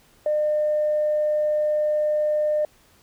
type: tone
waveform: sine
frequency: 604 Hz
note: D5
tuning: 48 cents sharp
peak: -18 dBFS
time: 0.26-2.65 s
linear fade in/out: 2 ms
effects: tanh soft clip ceiling -14 dBFS + pink hiss -57 dBFS RMS until 3.02 s